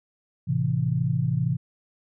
sine chord, A minor, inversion none, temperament just, 110 / 132 / 165 Hz, A2 / C3 / E3, 0 / +16 / +2 cents, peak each -28 / -24 / -26 dBFS, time 0.47-1.57 s, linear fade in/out 20 ms, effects none

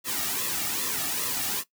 white noise with flanger, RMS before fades -29 dBFS, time 0.04-1.64 s, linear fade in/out 50 ms, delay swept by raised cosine 1.3 to 2.01 ms, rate 2.5 Hz, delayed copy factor -0.7, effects noise-tail reverb RT60 0.1 s tail -17 dB re dry

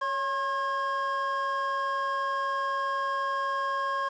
triangle tone cluster, 556 / 1075 / 1636 Hz, C#5 / C6 / G#6, +5 / +47 / -26 cents, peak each -34 / -26 / -33 dBFS, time 0.01-4.09 s, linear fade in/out 10 ms, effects resampled to 16000 Hz + 9-bit

